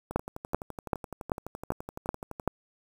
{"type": "two click trains", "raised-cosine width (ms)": 1, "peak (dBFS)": [-11, -23], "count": [7, 28], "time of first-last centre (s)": [[0.16, 2.477], [0.11, 2.398]], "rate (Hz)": [2.59, 11.8], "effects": ["7-bit"]}